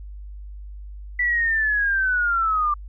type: linear sweep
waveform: sine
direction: down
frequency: 1975.5 to 1174.7 Hz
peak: -18 dBFS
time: 1.19-2.74 s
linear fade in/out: 5 ms
effects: added 50 Hz sine -34 dBFS peak until 2.88 s